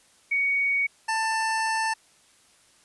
sine / 25% pulse tone pair in turn, 2239 / 888.5 Hz, C#7 / A5, +17 / +17 cents, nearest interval octave + major third, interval 1600 cents, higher first, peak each -21 / -20 dBFS, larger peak second, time 0.31-0.87 / 1.08-1.94 s, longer second, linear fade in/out 10 ms, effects white hiss -59 dBFS RMS until 2.84 s + resampled to 24000 Hz

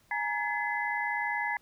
sine tone cluster, 834 / 934 / 1704 / 2030 Hz, G#5 / A#5 / G#6 / B6, +7 / +3 / +44 / +47 cents, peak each -35 / -35 / -34 / -33 dBFS, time 0.11-1.57 s, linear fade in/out 2 ms, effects pink hiss -65 dBFS RMS until 1.61 s

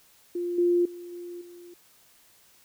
sine tone with level steps, 349.9 Hz, F4, 3 cents sharp, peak -27 / -19 / -38 / -36 / -44 dBFS, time 0.35-1.74 s, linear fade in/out 5 ms, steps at 0.58 / 0.85 / 1.12 / 1.41 s, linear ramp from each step 5 ms, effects white hiss -59 dBFS RMS until 2.64 s

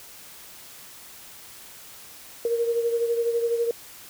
sine beating tone pair, 466.2 / 478.2 Hz, A#4 / A#4, 0 / +44 cents, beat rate 12 Hz, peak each -22 / -30 dBFS, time 2.45-3.71 s, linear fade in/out 2 ms, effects white hiss -45 dBFS RMS until 4.09 s

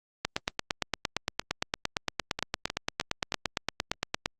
two click trains, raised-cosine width 0.2 ms, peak -13 / -9 dBFS, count 4 / 36, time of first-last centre 2.39-3.322 / 0.25-4.259 s, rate 3.22 / 8.73 Hz, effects Opus 48 kbps

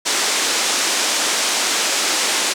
white band-pass noise, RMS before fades -19 dBFS, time 0.05-2.54 s, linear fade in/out 20 ms, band 250 to 8000 Hz, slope 24 dB/octave, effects none

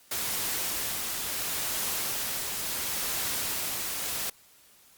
white noise with tremolo, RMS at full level -30 dBFS, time 0.11-4.3 s, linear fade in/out 5 ms, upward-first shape triangle, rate 0.72 Hz, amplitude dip 30%, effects white hiss -58 dBFS RMS until 4.97 s + Opus 48 kbps

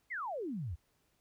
sine exponential sweep, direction down, 2217 to 71.6 Hz, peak -36 dBFS, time 0.1-0.76 s, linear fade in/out 20 ms, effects pink hiss -75 dBFS RMS until 1.2 s

